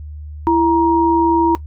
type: tone pair together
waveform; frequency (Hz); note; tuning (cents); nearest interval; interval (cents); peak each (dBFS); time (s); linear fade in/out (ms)
sine; 333.6 / 943; E4 / A#5; +21 / +20; octave + tritone; 1799; -13; 0.47-1.55; 0
effects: noise-tail reverb RT60 0.1 s tail -18 dB re dry + added 75 Hz sine -28 dBFS peak until 1.66 s